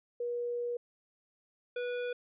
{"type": "tone pair in turn", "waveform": ["sine", "square"], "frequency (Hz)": [480.6, 489.3], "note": ["B4", "B4"], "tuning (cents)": [-47, -16], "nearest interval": "unison", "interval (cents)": 31, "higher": "second", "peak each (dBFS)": [-32, -34], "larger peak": "first", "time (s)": [[0.2, 0.77], [1.76, 2.13]], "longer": "first", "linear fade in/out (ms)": 5, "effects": ["resampled to 8000 Hz"]}